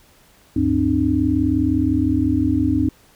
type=tone cluster; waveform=sine; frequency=74 / 99.8 / 263.1 / 302.7 Hz; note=D2 / G2 / C4 / D#4; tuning=+14 / +32 / +10 / -48 cents; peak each=-25 / -23 / -19 / -19 dBFS; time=0.56-2.89 s; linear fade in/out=5 ms; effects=pink hiss -53 dBFS RMS until 3.15 s